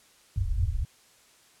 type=low-pass noise; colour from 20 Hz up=white; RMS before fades=-27 dBFS; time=0.36-0.85 s; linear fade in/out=5 ms; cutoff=110 Hz; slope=96 dB/octave; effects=white hiss -59 dBFS RMS until 1.6 s + low-pass 10000 Hz 12 dB/octave